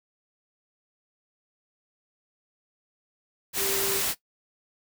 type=tone in noise; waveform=sine; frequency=392.9 Hz; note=G4; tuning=4 cents sharp; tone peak=-31 dBFS; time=3.57-4.02 s; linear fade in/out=50 ms; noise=white; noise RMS=-27 dBFS; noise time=3.53-4.15 s; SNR=-7 dB; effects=noise-tail reverb RT60 0.1 s tail -17 dB re dry